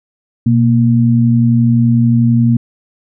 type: tone pair together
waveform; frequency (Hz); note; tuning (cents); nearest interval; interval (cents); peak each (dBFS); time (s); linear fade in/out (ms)
sine; 121.9 / 233.2; B2 / A#3; -22 / +1; major seventh; 1123; -10; 0.46-2.57; 5
effects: none